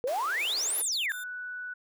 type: exponential two-way sweep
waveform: sine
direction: up then down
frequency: 465.4 to 11810 to 1551 Hz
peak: -27 dBFS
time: 0.04-1.12 s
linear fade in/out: 0 ms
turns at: 0.79 s
type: high-pass noise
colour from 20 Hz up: pink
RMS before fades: -43 dBFS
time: 0.07-0.82 s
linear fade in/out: 5 ms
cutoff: 350 Hz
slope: 48 dB/octave
type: tone bursts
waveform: 10% pulse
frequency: 3582 Hz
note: A7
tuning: 30 cents sharp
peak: -34 dBFS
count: 5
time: 0.39-1.24 s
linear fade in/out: 10 ms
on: 150 ms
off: 25 ms
type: tone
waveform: sine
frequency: 1482 Hz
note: F#6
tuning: 2 cents sharp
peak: -35 dBFS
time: 1.13-1.74 s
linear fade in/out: 10 ms
effects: none